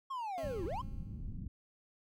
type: linear two-way sweep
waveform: triangle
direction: down then up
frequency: 1100 to 311.1 to 1100 Hz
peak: -35 dBFS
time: 0.1-0.82 s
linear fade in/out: 10 ms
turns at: 0.65 s
type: tone with exponential decay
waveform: 15% pulse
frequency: 270.1 Hz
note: C#4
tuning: 45 cents flat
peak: -38 dBFS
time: 0.38-1.4 s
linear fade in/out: 0 ms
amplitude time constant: 220 ms
type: low-pass noise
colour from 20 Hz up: pink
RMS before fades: -42 dBFS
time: 0.43-1.48 s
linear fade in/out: 10 ms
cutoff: 210 Hz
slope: 24 dB/octave
effects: none